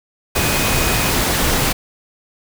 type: tone in noise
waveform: sine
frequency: 2500 Hz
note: D#7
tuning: 8 cents sharp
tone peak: -26 dBFS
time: 0.35-1.11 s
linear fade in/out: 10 ms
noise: pink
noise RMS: -17 dBFS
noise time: 0.35-1.73 s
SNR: -12 dB
effects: none